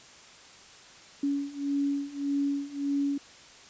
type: beating tone pair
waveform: sine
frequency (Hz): 281.1 / 282.8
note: C#4 / C#4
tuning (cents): +24 / +35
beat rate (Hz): 1.7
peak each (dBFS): -31 / -29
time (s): 1.23-3.18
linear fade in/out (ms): 5
effects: white hiss -51 dBFS RMS until 3.69 s + resampled to 16000 Hz